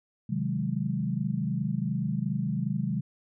sine chord, Ab dominant seventh, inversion first, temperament equal, 130.81 / 155.56 / 185 / 207.7 Hz, C3 / Eb3 / Gb3 / Ab3, 0 / 0 / 0 / 0 cents, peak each -32 dBFS, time 0.29-3.01 s, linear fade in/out 10 ms, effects none

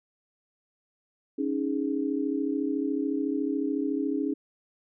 sine chord, C# suspended second, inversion none, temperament equal, 277.2 / 311.1 / 415.3 Hz, C#4 / D#4 / G#4, 0 / 0 / 0 cents, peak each -28 / -30 / -33 dBFS, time 1.38-4.34 s, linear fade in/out 10 ms, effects none

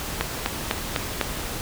click train, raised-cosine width 0.3 ms, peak -5 dBFS, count 5, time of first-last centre 0.21-1.213 s, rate 3.99 Hz, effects pink hiss -31 dBFS RMS until 1.61 s

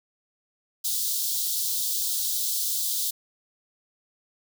white high-pass noise, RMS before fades -27 dBFS, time 0.84-3.11 s, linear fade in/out 10 ms, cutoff 3500 Hz, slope 48 dB/octave, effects none

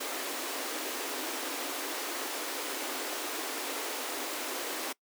pink high-pass noise, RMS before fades -36 dBFS, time 0-4.93 s, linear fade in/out 10 ms, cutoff 260 Hz, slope 96 dB/octave, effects noise-tail reverb RT60 0.1 s tail -23 dB re dry

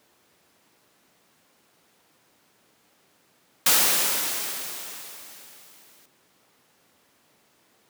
white noise with exponential decay, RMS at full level -17 dBFS, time 3.66-6.06 s, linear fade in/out 5 ms, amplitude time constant 520 ms, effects pink hiss -62 dBFS RMS until 7.89 s + high-pass 200 Hz 12 dB/octave

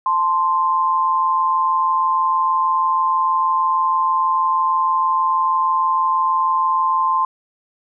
sine tone pair together, 879 / 1045.3 Hz, A5 / C6, -2 / -2 cents, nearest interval minor third, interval 300 cents, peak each -22 / -15 dBFS, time 0.06-7.25 s, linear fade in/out 2 ms, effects none

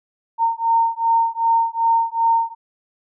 sine beating tone pair, 915 / 917.6 Hz, A#5 / A#5, -32 / -28 cents, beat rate 2.6 Hz, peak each -18 dBFS, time 0.38-2.55 s, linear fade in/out 50 ms, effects none

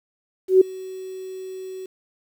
sine tone with ADSR envelope, 375.6 Hz, F#4, 26 cents sharp, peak -7 dBFS, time 0.48-1.86 s, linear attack 130 ms, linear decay 7 ms, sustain -24 dB, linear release 4 ms, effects 8-bit

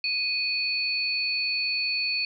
sine tone pair together, 2489 / 4435 Hz, D#7 / C#8, 0 / 0 cents, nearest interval minor seventh, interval 1000 cents, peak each -27 dBFS, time 0.04-2.25 s, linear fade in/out 2 ms, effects none

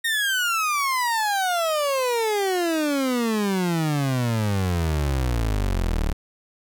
30% pulse exponential sweep, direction down, 1866 to 35.38 Hz, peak -18 dBFS, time 0.04-6.13 s, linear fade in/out 10 ms, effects none

